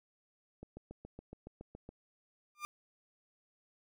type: click train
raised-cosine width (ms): 2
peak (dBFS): -34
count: 10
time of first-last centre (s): 0.63-1.891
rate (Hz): 7.14
type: tone with exponential growth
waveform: 30% pulse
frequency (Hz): 1200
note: D6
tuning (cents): +37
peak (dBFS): -32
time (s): 2.55-2.65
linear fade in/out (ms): 0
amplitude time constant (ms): 21
effects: none